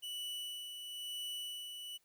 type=tone with tremolo; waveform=45% pulse; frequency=2960 Hz; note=F#7; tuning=in tune; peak=-39 dBFS; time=0.02-1.98 s; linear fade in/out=20 ms; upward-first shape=sine; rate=1 Hz; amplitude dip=45%; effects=white hiss -75 dBFS RMS until 2.04 s